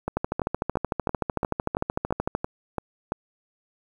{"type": "two click trains", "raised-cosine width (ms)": 1, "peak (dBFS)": [-12, -10], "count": [10, 30], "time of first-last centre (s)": [[0.08, 3.121], [0.17, 2.35]], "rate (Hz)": [2.96, 13.3], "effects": ["8-bit"]}